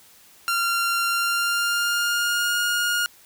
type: tone with pitch glide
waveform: sawtooth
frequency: 1382 to 1427.4 Hz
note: F6 to F6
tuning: -19 to +37 cents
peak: -17 dBFS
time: 0.48-3.06 s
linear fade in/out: 0 ms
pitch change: +56 cents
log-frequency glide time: 1.06-2.58 s
effects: white hiss -52 dBFS RMS until 3.25 s